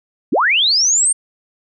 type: linear sweep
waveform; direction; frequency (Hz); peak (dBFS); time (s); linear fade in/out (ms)
sine; up; 155.7 to 8870; -11; 0.32-1.13; 10
effects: none